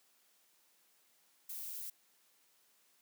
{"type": "noise", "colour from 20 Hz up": "violet", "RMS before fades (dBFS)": -44, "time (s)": [1.49, 1.9], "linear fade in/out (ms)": 5, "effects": ["white hiss -71 dBFS RMS until 3.01 s", "high-pass 200 Hz 12 dB/octave"]}